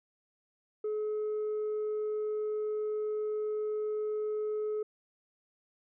sine tone with tanh clipping, 426.2 Hz, G#4, 45 cents sharp, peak -31 dBFS, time 0.84-4.83 s, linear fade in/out 5 ms, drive 1 dB, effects none

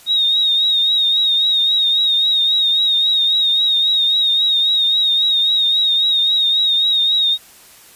sine tone with vibrato, 3744 Hz, A#7, 7 cents sharp, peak -12 dBFS, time 0.06-7.38 s, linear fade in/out 50 ms, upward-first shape triangle, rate 3.7 Hz, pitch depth 63 cents each way, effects white hiss -44 dBFS RMS until 7.95 s + resampled to 32000 Hz

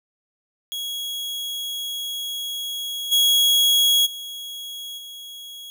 40% pulse tone with level steps, 3322 Hz, G#7, in tune, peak -26 / -14 / -31 / -35 dBFS, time 0.72-5.7 s, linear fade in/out 0 ms, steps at 3.11 / 4.05 / 4.97 s, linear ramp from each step 20 ms, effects none

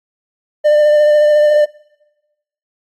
triangle tone with vibrato, 598 Hz, D5, 31 cents sharp, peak -5 dBFS, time 0.64-1.66 s, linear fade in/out 20 ms, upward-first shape sine, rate 14 Hz, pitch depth 17 cents each way, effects noise-tail reverb RT60 1.0 s tail -23 dB re dry + AAC 48 kbps

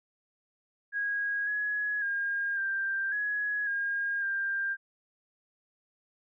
sine tone with pitch steps, 1645 / 1680 / 1617 / 1582 / 1676 / 1620 / 1592 Hz, G#6 / G#6 / G#6 / G6 / G#6 / G#6 / G6, -17 / +19 / -47 / +15 / +15 / -43 / +26 cents, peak -28 dBFS, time 0.92-4.77 s, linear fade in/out 50 ms, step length 550 ms, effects none

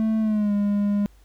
triangle tone with pitch glide, 220 to 204.1 Hz, A3 to G#3, 0 to -30 cents, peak -17 dBFS, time 0-1.06 s, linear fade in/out 0 ms, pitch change -130 cents, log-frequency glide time 0.2-0.53 s, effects added 50 Hz sine -50 dBFS peak until 1.24 s + pink hiss -61 dBFS RMS until 1.24 s

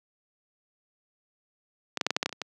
clicks, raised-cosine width 0.2 ms, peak -11 / -7 / -6 / -8 / -6 / -8 / -8 / -25 / -20 / -14 dBFS, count 10, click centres 1.973 / 2.012 / 2.066 / 2.106 / 2.165 / 2.229 / 2.26 / 2.293 / 2.327 / 2.417 s, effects high-pass 200 Hz 12 dB/octave

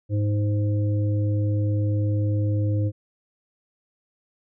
harmonic tone, 103.83 Hz, G#2, in tune, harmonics 1 / 3 / 5, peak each -20 / -30 / -34 dBFS, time 0.09-2.92 s, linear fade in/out 50 ms, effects none

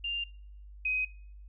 sine tone pair in turn, 2794 / 2517 Hz, F7 / D#7, 0 / +19 cents, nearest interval major second, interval 181 cents, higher first, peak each -31 / -27 dBFS, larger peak second, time 0.04-0.24 / 0.85-1.05 s, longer neither, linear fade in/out 5 ms, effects noise-tail reverb RT60 0.7 s tail -25 dB re dry + added 50 Hz sine -46 dBFS peak until 1.48 s

